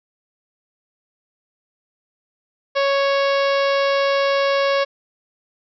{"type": "harmonic tone", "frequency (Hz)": 554.4, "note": "C#5", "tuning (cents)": 0, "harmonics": [1, 2, 3, 4, 5, 6, 7, 8, 9, 10], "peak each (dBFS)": [-17, -23, -27, -29, -31, -33, -34, -35, -36, -37], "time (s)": [2.75, 4.85], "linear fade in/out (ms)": 20, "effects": []}